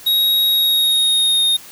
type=tone with pitch glide; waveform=square; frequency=3790 to 3697 Hz; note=A#7 to A#7; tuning=+28 to -15 cents; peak=-13 dBFS; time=0.06-1.57 s; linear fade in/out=10 ms; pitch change=-43 cents; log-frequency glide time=0.48-1.44 s; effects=white hiss -39 dBFS RMS until 1.71 s

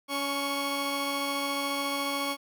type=tone pair together; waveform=15% pulse; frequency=280.7 / 1108.7 Hz; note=C#4 / C#6; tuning=+22 / 0 cents; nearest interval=2 octaves; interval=2378 cents; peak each=-25 dBFS; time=0.08-2.37 s; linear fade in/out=50 ms; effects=none

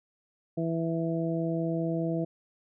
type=harmonic tone; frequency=164.9 Hz; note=E3; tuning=1 cent sharp; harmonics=1 / 2 / 3 / 4; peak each=-30 / -31 / -36 / -35 dBFS; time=0.57-2.25 s; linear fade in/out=10 ms; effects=none

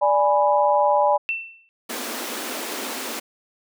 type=chord; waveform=sine; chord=G# diminished; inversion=second; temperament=equal; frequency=587.3 / 830.6 / 987.8 Hz; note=D5 / G#5 / B5; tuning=0 / 0 / 0 cents; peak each=-19 / -19 / -21 dBFS; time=0.01-1.18 s; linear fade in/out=20 ms
type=tone with exponential decay; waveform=sine; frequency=2685 Hz; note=E7; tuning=31 cents sharp; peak=-19 dBFS; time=1.29-1.69 s; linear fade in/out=0 ms; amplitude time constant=85 ms
type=high-pass noise; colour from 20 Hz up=pink; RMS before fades=-30 dBFS; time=1.89-3.2 s; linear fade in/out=10 ms; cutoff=220 Hz; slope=96 dB/octave
effects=none

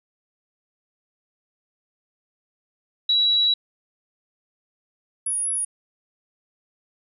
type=tone pair in turn; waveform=sine; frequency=3903 / 10348 Hz; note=B7 / E9; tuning=-21 / -33 cents; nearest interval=octave + perfect fourth; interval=1688 cents; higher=second; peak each=-16 / -22 dBFS; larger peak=first; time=3.09-3.54 / 5.26-5.65 s; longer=first; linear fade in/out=5 ms; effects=none

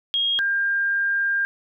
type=tone pair in turn; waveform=sine; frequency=3262 / 1601.1 Hz; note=G#7 / G6; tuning=-32 / +36 cents; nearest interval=octave; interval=1232 cents; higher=first; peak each=-19 dBFS; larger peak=neither; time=0.14-0.39 / 0.39-1.45 s; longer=second; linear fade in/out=0 ms; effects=none

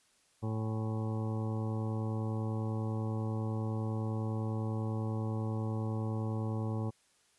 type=harmonic tone with a mistuned harmonic; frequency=110 Hz; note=A2; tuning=in tune; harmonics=1 / 2 / 3 / 4 / 5 / 7 / 8 / 9 / 10; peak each=-33 / -39 / -43 / -45 / -47 / -50 / -51 / -52 / -53 dBFS; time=0.42-6.91 s; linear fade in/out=20 ms; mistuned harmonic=8; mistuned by=-61 cents; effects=white hiss -69 dBFS RMS until 7.38 s + resampled to 24000 Hz

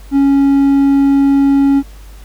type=tone; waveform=triangle; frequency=277.2 Hz; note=C#4; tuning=in tune; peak=-5 dBFS; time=0.11-1.83 s; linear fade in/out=50 ms; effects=added 50 Hz sine -32 dBFS peak until 2.24 s + pink hiss -44 dBFS RMS until 2.24 s

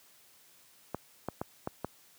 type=clicks; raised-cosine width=1 ms; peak=-19 dBFS; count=5; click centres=0.946 / 1.286 / 1.415 / 1.674 / 1.846 s; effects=white hiss -61 dBFS RMS until 2.18 s + high-pass 80 Hz 12 dB/octave

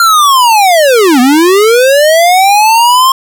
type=linear two-way sweep; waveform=square; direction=down then up; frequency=1396.9 to 240 to 1069 Hz; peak=-4 dBFS; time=0-3.12 s; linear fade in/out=2 ms; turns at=1.2 s; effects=none

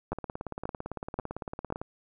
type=two click trains; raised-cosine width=1 ms; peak=-21 / -17 dBFS; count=31 / 4; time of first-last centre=0.13-1.815 / 0.12-1.724 s; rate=17.8 / 1.87 Hz; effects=none

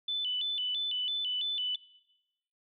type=tone with vibrato; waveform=sine; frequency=3236 Hz; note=G#7; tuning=46 cents flat; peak=-30 dBFS; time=0.08-1.76 s; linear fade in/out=5 ms; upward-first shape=square; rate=3 Hz; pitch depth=140 cents each way; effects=noise-tail reverb RT60 1.0 s tail -21 dB re dry

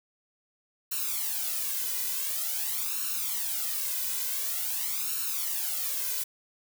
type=noise with flanger; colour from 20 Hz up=blue; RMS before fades=-31 dBFS; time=0.91-6.24 s; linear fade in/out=10 ms; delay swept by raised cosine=0.73 to 2.03 ms; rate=0.47 Hz; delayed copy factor=+0.9; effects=none

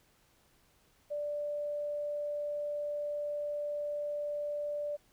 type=tone; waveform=sine; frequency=587.3 Hz; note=D5; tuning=in tune; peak=-33 dBFS; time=1.1-4.97 s; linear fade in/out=20 ms; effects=pink hiss -68 dBFS RMS until 5.12 s

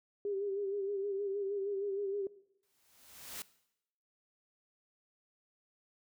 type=tone with vibrato; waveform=sine; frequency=398.3 Hz; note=G4; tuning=28 cents sharp; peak=-33 dBFS; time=0.25-2.27 s; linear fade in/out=2 ms; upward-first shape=sine; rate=6.4 Hz; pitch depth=55 cents each way
type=noise with exponential growth; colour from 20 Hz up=white; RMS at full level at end=-41 dBFS; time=2.63-3.42 s; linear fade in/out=0 ms; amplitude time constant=170 ms
effects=noise-tail reverb RT60 0.8 s tail -19 dB re dry

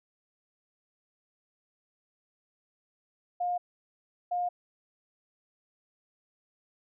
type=tone pair in turn; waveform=sine; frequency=711 / 711 Hz; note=F5 / F5; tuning=+31 / +31 cents; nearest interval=unison; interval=0 cents; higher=neither; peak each=-27 dBFS; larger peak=neither; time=3.4-3.58 / 4.31-4.49 s; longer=neither; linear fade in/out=10 ms; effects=none

